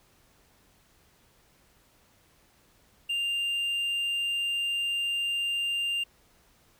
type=tone; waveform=triangle; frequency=2794 Hz; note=F7; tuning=in tune; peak=-25 dBFS; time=3.09-6.04 s; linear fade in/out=10 ms; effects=pink hiss -63 dBFS RMS until 6.79 s